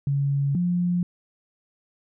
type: tone pair in turn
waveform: sine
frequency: 140.2 / 176.64 Hz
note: C#3 / F3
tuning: +20 / +20 cents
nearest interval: major third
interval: 400 cents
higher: second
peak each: -20 dBFS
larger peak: neither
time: 0.07-0.55 / 0.55-1.03 s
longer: neither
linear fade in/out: 2 ms
effects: none